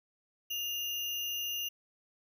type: tone with sample-and-hold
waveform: sine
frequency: 2827 Hz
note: F7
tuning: 20 cents sharp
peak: -33 dBFS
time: 0.5-1.69 s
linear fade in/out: 10 ms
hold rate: 8820 Hz
effects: none